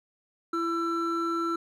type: tone pair together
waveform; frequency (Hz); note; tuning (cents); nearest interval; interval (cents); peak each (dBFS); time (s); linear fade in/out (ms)
triangle; 334.9 / 1339.6; E4 / E6; +27 / +27; 2 octaves; 2400; -27; 0.53-1.56; 5
effects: none